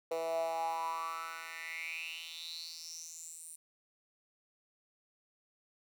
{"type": "tone with high-pass filter sweep", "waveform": "10% pulse", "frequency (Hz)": 164.1, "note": "E3", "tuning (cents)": -8, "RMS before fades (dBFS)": -40, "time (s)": [0.11, 3.56], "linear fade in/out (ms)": 5, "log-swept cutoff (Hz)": [520, 9500], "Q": 7.4, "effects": []}